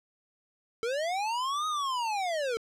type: linear two-way sweep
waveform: square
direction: up then down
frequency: 440 to 1264 to 440 Hz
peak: -29 dBFS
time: 0.83-2.57 s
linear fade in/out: 0 ms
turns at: 1.67 s
effects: low-pass 7000 Hz 12 dB/octave + 10-bit